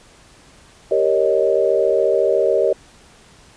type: chord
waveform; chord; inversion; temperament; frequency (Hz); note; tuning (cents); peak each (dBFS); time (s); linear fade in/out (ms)
sine; Eb dominant seventh; first; equal; 392 / 466.2 / 554.4 / 622.3; G4 / Bb4 / Db5 / Eb5; 0 / 0 / 0 / 0; -19; 0.91-2.73; 5
effects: pink hiss -48 dBFS RMS until 3.56 s + resampled to 22050 Hz